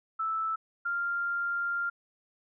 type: tone pair in turn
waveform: sine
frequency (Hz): 1316 / 1394.3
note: E6 / F6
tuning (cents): -3 / -3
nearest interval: minor second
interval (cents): 100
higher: second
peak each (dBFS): -28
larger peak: neither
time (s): 0.19-0.56 / 0.85-1.9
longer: second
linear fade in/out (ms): 10
effects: none